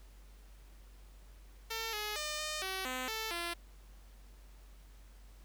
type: tone with pitch steps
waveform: 5% pulse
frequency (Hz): 450.6 / 421.4 / 604 / 611 / 379.9 / 255.8 / 441.8 / 342.7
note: A4 / G#4 / D5 / D#5 / F#4 / C4 / A4 / F4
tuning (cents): +41 / +25 / +48 / -32 / +46 / -39 / +7 / -33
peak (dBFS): -25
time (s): 1.7-3.54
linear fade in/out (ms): 10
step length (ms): 230
effects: added 48 Hz sine -53 dBFS peak until 5.44 s + pink hiss -65 dBFS RMS until 5.44 s